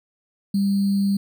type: tone with sample-and-hold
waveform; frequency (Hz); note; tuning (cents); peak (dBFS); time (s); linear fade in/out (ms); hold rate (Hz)
sine; 198.3; G3; +20; -17; 0.54-1.17; 5; 4410
effects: none